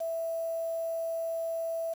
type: tone with quantisation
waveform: sine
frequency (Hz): 659.3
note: E5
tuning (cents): 0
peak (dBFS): -30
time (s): 0-1.94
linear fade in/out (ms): 10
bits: 8
effects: none